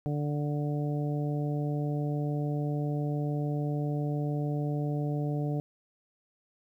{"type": "harmonic tone", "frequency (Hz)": 147, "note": "D3", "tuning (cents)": 2, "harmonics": [1, 2, 3, 4, 5], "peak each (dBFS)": [-29, -35, -39, -41, -43], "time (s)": [0.06, 5.6], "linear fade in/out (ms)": 0, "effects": ["11-bit"]}